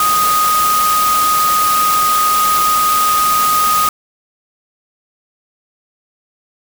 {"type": "tone in noise", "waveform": "sine", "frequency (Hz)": 1244.5, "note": "D#6", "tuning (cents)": 0, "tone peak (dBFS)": -11, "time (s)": [0, 3.89], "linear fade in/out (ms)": 2, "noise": "white", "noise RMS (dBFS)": -19, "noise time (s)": [0, 3.89], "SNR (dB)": 5, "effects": []}